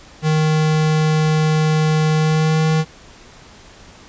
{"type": "tone with pitch glide", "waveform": "square", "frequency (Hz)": [155.56, 157.64], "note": ["D#3", "D#3"], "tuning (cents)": [0, 23], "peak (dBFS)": -14, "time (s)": [0.22, 2.85], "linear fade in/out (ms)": 50, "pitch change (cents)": 23, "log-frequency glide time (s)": [2.14, 2.61], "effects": ["pink hiss -43 dBFS RMS until 4.08 s", "resampled to 16000 Hz"]}